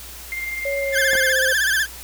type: tone with tremolo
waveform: sine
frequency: 2105 Hz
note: C7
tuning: 10 cents sharp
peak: -23 dBFS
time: 0.32-1.32 s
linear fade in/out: 0 ms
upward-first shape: sine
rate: 20 Hz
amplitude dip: 45%
type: tone with pitch glide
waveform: sine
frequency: 558 to 523.6 Hz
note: C#5 to C5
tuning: +11 to +1 cents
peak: -22 dBFS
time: 0.65-1.53 s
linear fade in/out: 5 ms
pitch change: -110 cents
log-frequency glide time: 0.78-1.28 s
type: tone with vibrato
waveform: 40% pulse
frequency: 1646 Hz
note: G#6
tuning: 16 cents flat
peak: -16 dBFS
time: 0.92-1.87 s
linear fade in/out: 50 ms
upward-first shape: sine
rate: 16 Hz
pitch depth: 120 cents each way
type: clicks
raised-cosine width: 1 ms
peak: -17 dBFS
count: 2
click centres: 1.133 / 1.153 s
effects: added 60 Hz sine -41 dBFS peak until 2.03 s + white hiss -38 dBFS RMS until 2.03 s